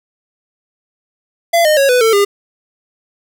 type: tone with pitch steps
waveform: square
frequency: 679 / 611.9 / 551.5 / 497.1 / 448 / 403.7 Hz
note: F5 / D#5 / C#5 / B4 / A4 / G#4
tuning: -49 / -29 / -9 / +11 / +31 / -49 cents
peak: -9 dBFS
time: 1.53-2.25 s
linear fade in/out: 10 ms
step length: 120 ms
effects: none